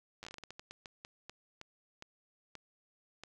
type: slowing click train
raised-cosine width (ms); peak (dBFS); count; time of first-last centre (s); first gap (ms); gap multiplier
0.2; -29; 19; 0.23-3.236; 9; 1.29
effects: none